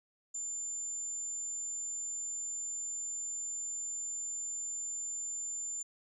sine tone, 7160 Hz, A8, 29 cents sharp, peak -36 dBFS, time 0.34-5.83 s, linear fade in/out 10 ms, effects none

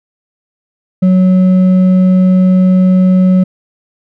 sine tone with hard clipping, 185 Hz, F#3, in tune, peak -6 dBFS, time 1.02-3.44 s, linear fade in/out 10 ms, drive 4 dB, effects none

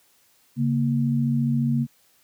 sine tone pair together, 138.59 / 233.1 Hz, C#3 / A#3, 0 / 0 cents, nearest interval major sixth, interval 900 cents, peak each -22 dBFS, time 0.56-1.87 s, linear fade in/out 50 ms, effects white hiss -61 dBFS RMS until 2.23 s + high-pass 60 Hz 12 dB/octave

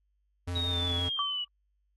square tone with vibrato, 87.31 Hz, F2, in tune, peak -32 dBFS, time 0.47-1.09 s, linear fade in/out 10 ms, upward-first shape triangle, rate 5.7 Hz, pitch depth 30 cents each way
sine exponential sweep, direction down, 3831 to 2913 Hz, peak -30 dBFS, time 0.55-1.45 s, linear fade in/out 10 ms
sine tone with exponential decay, 1151 Hz, D6, 35 cents flat, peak -26 dBFS, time 1.19-1.48 s, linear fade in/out 1 ms, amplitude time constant 62 ms
effects added 50 Hz sine -70 dBFS peak until 1.96 s + AAC 32 kbps

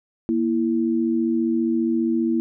sine tone pair together, 235.6 / 330.5 Hz, A#3 / E4, +19 / +5 cents, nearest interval tritone, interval 586 cents, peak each -21 dBFS, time 0.29-2.4 s, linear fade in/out 0 ms, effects none

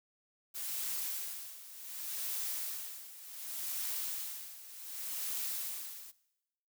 blue noise with tremolo, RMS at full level -37 dBFS, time 0.54-6.12 s, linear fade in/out 20 ms, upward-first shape sine, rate 0.67 Hz, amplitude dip 80%, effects noise-tail reverb RT60 0.9 s tail -19 dB re dry

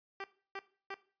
10% pulse tone bursts, 391 Hz, G4, 4 cents flat, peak -31 dBFS, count 3, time 0.2-0.943 s, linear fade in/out 2 ms, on 41 ms, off 310 ms, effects noise-tail reverb RT60 0.4 s tail -17 dB re dry + resampled to 11025 Hz

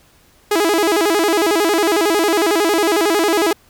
sawtooth tone with vibrato, 370 Hz, F#4, in tune, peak -9 dBFS, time 0.51-3.53 s, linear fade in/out 5 ms, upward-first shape square, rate 11 Hz, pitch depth 200 cents each way, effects pink hiss -52 dBFS RMS until 3.69 s

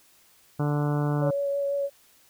harmonic tone, 146.83 Hz, D3, in tune, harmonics 1 / 2 / 3 / 4 / 5 / 6 / 7 / 8 / 9 / 10, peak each -24 / -30 / -34 / -36 / -38 / -40 / -41 / -42 / -43 / -44 dBFS, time 0.59-1.31 s, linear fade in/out 10 ms
sine tone with vibrato, 562 Hz, C#5, 24 cents sharp, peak -24 dBFS, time 1.2-1.9 s, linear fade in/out 50 ms, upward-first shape sine, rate 5.9 Hz, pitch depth 11 cents each way
effects white hiss -59 dBFS RMS until 2.29 s

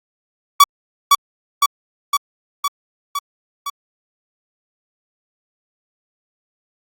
45% pulse tone with echo, 1138 Hz, C#6, 45 cents sharp, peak -4 dBFS, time 0.6-0.64 s, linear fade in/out 5 ms, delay 510 ms, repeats 6, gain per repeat -3 dB, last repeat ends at 3.7 s, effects Opus 48 kbps

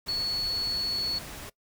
sine tone in noise, 4400 Hz, C#8, 14 cents flat, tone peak -27 dBFS, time 0.08-1.19 s, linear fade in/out 10 ms, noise pink, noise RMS -41 dBFS, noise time 0.06-1.5 s, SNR +11 dB, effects noise-tail reverb RT60 0.1 s tail -21 dB re dry

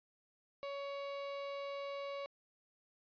35% pulse tone, 560 Hz, C#5, 18 cents sharp, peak -39 dBFS, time 0.63-2.26 s, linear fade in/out 0 ms, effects resampled to 11025 Hz

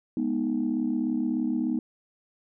sine chord, G# minor, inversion none, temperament equal with one note detuned, 207.7 / 244.4 / 311.1 Hz, G#3 / B3 / D#4, 0 / -18 / 0 cents, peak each -31 / -26 / -28 dBFS, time 0.17-1.79 s, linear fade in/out 2 ms, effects tanh soft clip ceiling -17 dBFS

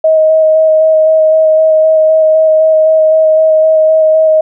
sine tone with vibrato, 631 Hz, D#5, 24 cents sharp, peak -4 dBFS, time 0.04-4.41 s, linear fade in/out 5 ms, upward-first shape square, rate 3.9 Hz, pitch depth 10 cents each way, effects none

